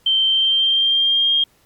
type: tone with pitch glide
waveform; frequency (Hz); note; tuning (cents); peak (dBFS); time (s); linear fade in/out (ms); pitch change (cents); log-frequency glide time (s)
sine; 3123 to 3224; G7 to G7; -7 to +48; -13; 0.06-1.44; 5; +55; 0.27-1.33
effects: pink hiss -57 dBFS RMS until 1.65 s + MP3 96 kbps